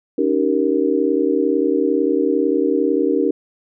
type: chord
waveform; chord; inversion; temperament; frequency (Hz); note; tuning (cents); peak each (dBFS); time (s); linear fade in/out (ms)
sine; Eb dominant seventh; third; just; 280 / 311.1 / 388.9 / 466.7; Db4 / Eb4 / G4 / Bb4; +18 / 0 / -14 / +2; -20; 0.18-3.31; 5
effects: none